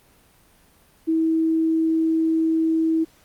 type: tone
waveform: sine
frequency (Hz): 322.9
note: E4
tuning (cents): -36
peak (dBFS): -17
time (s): 1.07-3.05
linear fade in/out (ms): 20
effects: pink hiss -56 dBFS RMS until 3.24 s + Opus 32 kbps